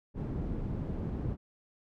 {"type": "low-pass noise", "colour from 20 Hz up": "white", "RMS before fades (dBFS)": -35, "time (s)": [0.14, 1.37], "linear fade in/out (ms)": 50, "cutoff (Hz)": 200, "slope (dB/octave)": 12, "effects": []}